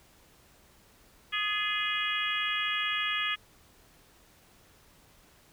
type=harmonic tone with a mistuned harmonic; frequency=414.2 Hz; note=G#4; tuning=5 cents flat; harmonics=3 / 4 / 5 / 6 / 7 / 8; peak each=-35 / -35 / -35 / -35 / -35 / -35 dBFS; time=1.32-3.36 s; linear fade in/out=20 ms; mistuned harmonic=4; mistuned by=+51 cents; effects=pink hiss -60 dBFS RMS until 5.52 s

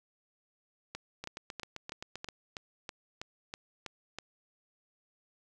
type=two click trains; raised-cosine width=0.2 ms; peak=-23 / -22 dBFS; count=9 / 11; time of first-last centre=1.24-2.287 / 0.95-4.186 s; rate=7.64 / 3.09 Hz; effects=none

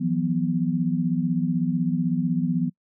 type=chord; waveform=sine; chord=E suspended second; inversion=none; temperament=equal with one note detuned; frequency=164.81 / 180.77 / 246.9 Hz; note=E3 / F#3 / B3; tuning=0 / -40 / 0 cents; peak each=-25 dBFS; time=0-2.7 s; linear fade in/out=20 ms; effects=noise-tail reverb RT60 0.1 s tail -26 dB re dry

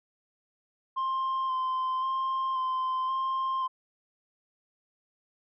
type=tone with vibrato; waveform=sine; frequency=1046.5 Hz; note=C6; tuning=in tune; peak=-24 dBFS; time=0.96-3.68 s; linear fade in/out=20 ms; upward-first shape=square; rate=0.94 Hz; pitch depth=15 cents each way; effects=tanh soft clip ceiling -26 dBFS

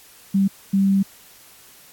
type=tone bursts at uneven times; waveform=sine; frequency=195.4 Hz; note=G3; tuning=5 cents flat; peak=-14 dBFS; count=2; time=0.34-0.48 / 0.73-1.03 s; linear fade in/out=10 ms; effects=white hiss -48 dBFS RMS until 1.92 s + AAC 64 kbps

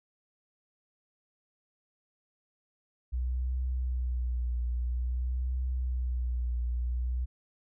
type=tone with vibrato; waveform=sine; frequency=61.74 Hz; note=B1; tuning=in tune; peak=-28 dBFS; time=3.12-7.26 s; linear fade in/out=20 ms; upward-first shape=triangle; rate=0.5 Hz; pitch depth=54 cents each way; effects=none

